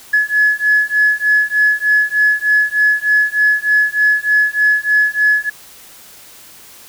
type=beating tone pair; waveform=sine; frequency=1700 / 1703.3 Hz; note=G#6 / G#6; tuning=+40 / +43 cents; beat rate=3.3 Hz; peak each=-13 dBFS; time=0.13-5.5 s; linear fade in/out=10 ms; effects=tanh soft clip ceiling -3 dBFS + white hiss -40 dBFS RMS until 6.88 s